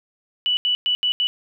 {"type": "tone bursts at uneven times", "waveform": "sine", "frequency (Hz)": 2960, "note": "F#7", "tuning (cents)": 0, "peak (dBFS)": -17, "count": 5, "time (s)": [[0.46, 0.57], [0.65, 0.75], [0.86, 0.95], [1.03, 1.12], [1.2, 1.27]], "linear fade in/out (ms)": 0, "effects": []}